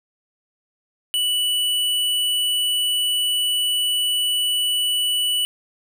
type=tone; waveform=square; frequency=2960 Hz; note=F#7; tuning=in tune; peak=-19 dBFS; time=1.14-5.45 s; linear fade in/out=0 ms; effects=none